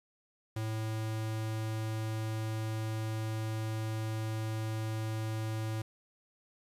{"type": "tone", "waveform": "square", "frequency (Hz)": 110, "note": "A2", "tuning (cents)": 0, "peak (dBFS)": -34, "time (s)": [0.56, 5.82], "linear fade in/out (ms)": 5, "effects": ["resampled to 32000 Hz", "10-bit"]}